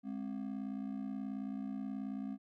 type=ring-modulated tone; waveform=triangle; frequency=235.5 Hz; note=A#3; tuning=18 cents sharp; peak=-33 dBFS; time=0.03-2.38 s; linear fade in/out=50 ms; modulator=29.3 Hz; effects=none